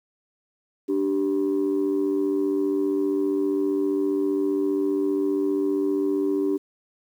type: tone pair together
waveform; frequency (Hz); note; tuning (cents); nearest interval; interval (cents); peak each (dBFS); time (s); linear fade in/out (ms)
sine; 293.7 / 388.8; D4 / G4; 0 / -14; perfect fourth; 486; -22; 0.88-6.58; 20
effects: tanh soft clip ceiling -16 dBFS + 9-bit